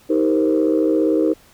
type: chord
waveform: sine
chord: C minor seventh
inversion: first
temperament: equal with one note detuned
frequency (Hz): 316.2 / 392 / 466.2 / 523.3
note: Eb4 / G4 / Bb4 / C5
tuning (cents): +28 / 0 / 0 / 0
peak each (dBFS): -16 / -21 / -20 / -22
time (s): 0.09-1.34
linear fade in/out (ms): 20
effects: tanh soft clip ceiling -6 dBFS + pink hiss -51 dBFS RMS until 1.53 s